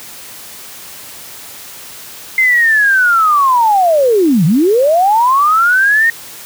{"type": "linear two-way sweep", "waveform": "sine", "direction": "down then up", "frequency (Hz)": [2093, 144.4, 1868], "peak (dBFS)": -7, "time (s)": [2.38, 6.1], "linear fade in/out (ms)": 2, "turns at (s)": 4.45, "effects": ["white hiss -32 dBFS RMS until 6.45 s", "high-pass 60 Hz 12 dB/octave"]}